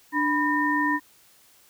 sine tone cluster, 295.7 / 987 / 1825 Hz, D4 / B5 / A#6, +12 / -1 / -37 cents, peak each -25 dBFS, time 0.12-1 s, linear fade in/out 50 ms, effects white hiss -57 dBFS RMS until 1.69 s

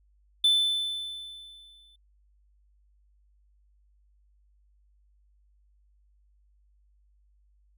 triangle tone with exponential decay, 3520 Hz, A7, in tune, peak -16 dBFS, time 0.44-1.96 s, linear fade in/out 5 ms, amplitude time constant 330 ms, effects added 50 Hz sine -61 dBFS peak until 7.77 s

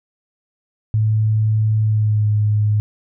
sine tone with pitch glide, 108.6 to 105.51 Hz, A2 to G#2, -22 to +28 cents, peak -13 dBFS, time 0.94-2.8 s, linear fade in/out 0 ms, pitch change -50 cents, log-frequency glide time 1.8-2.29 s, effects none

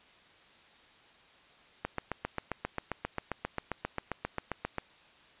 click train, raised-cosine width 0.5 ms, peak -17 dBFS, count 23, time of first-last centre 1.85-4.783 s, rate 7.5 Hz, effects white hiss -59 dBFS RMS until 5.4 s + resampled to 8000 Hz

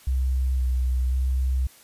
sine tone with vibrato, 64.1 Hz, C2, 35 cents flat, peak -20 dBFS, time 0.07-1.67 s, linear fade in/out 5 ms, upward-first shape square, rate 0.95 Hz, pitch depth 20 cents each way, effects white hiss -52 dBFS RMS until 1.83 s + resampled to 32000 Hz

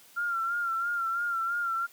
sine tone with vibrato, 1380 Hz, F6, 21 cents flat, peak -27 dBFS, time 0.16-1.87 s, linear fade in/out 20 ms, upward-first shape sine, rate 3 Hz, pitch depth 51 cents each way, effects white hiss -56 dBFS RMS until 1.92 s + high-pass 100 Hz 12 dB/octave

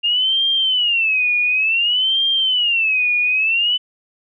sine tone with vibrato, 2794 Hz, F7, in tune, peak -14 dBFS, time 0.03-3.78 s, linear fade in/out 20 ms, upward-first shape sine, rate 0.56 Hz, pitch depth 230 cents each way, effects none

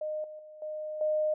sine tone with level steps, 614 Hz, D#5, 23 cents flat, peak -31 / -41 / -46 / -34 / -25 dBFS, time 0.01-1.34 s, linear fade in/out 5 ms, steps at 0.24 / 0.39 / 0.62 / 1.01 s, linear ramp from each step 2 ms, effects none

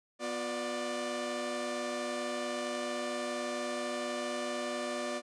sawtooth tone cluster, 246.2 / 357.1 / 591 Hz, B3 / F4 / D5, -5 / +39 / +11 cents, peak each -36 / -37 / -32 dBFS, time 0.19-5.22 s, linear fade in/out 50 ms, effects resampled to 22050 Hz

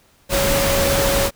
sine tone in noise, 554.4 Hz, C#5, in tune, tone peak -19 dBFS, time 0.29-1.31 s, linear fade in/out 50 ms, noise pink, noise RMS -19 dBFS, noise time 0.29-1.31 s, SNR -3 dB, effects pink hiss -56 dBFS RMS until 1.35 s

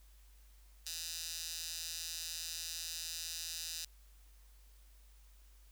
15% pulse tone with high-pass filter, 164.81 Hz, E3, in tune, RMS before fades -43 dBFS, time 0.86-3.85 s, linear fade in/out 5 ms, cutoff 4800 Hz, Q 1.7, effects added 50 Hz sine -58 dBFS peak until 5.71 s + white hiss -69 dBFS RMS until 5.71 s

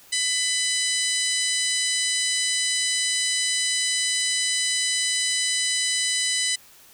harmonic tone, 999 Hz, B5, 20 cents sharp, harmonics 2 / 3 / 4 / 5 / 6 / 7 / 8 / 9, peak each -29 / -30 / -28 / -30 / -32 / -34 / -31 / -28 dBFS, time 0.12-6.56 s, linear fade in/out 10 ms, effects white hiss -51 dBFS RMS until 6.93 s

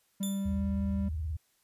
triangle tone, 196.8 Hz, G3, 7 cents sharp, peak -28 dBFS, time 0.2-1.09 s, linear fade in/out 10 ms
5% pulse tone with exponential decay, 3520 Hz, A7, in tune, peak -26 dBFS, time 0.23-0.62 s, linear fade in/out 0 ms, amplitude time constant 84 ms
sine tone with vibrato, 78.5 Hz, D#2, 16 cents sharp, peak -31 dBFS, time 0.45-1.37 s, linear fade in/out 10 ms, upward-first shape sine, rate 19 Hz, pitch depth 210 cents each way
effects white hiss -71 dBFS RMS until 1.63 s + resampled to 32000 Hz

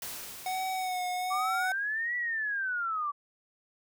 white noise with exponential decay, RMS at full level -38 dBFS, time 0.02-2.23 s, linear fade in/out 2 ms, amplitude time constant 480 ms
square tone with vibrato, 740 Hz, F#5, in tune, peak -31 dBFS, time 0.46-1.72 s, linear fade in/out 2 ms, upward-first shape sine, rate 1.2 Hz, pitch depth 36 cents each way
sine linear two-way sweep, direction up then down, 1138 to 1963 to 1138 Hz, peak -29 dBFS, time 1.3-3.12 s, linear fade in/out 20 ms, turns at 2.16 s
effects none

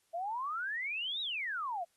sine exponential two-way sweep, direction up then down, 651 to 3905 to 651 Hz, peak -34 dBFS, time 0.13-1.85 s, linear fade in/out 20 ms, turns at 1.21 s, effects white hiss -74 dBFS RMS until 1.96 s + AAC 32 kbps

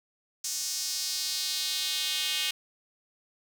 square tone with high-pass filter sweep, 168.1 Hz, E3, 34 cents sharp, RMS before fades -31 dBFS, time 0.44-2.51 s, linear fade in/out 5 ms, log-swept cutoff 6100 to 3000 Hz, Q 2.5, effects none

